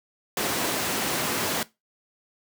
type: high-pass noise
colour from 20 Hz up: pink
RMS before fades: -27 dBFS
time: 0.37-1.63 s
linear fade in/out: 2 ms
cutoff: 200 Hz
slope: 12 dB/octave
effects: noise-tail reverb RT60 0.2 s tail -18 dB re dry